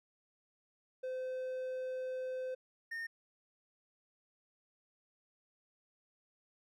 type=tone pair in turn; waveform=triangle; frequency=514 / 1831.7 Hz; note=C5 / A#6; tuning=-31 / -31 cents; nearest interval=octave + minor seventh; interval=2200 cents; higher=second; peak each=-35 / -37 dBFS; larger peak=first; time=1.03-2.55 / 2.91-3.07 s; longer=first; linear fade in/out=10 ms; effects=none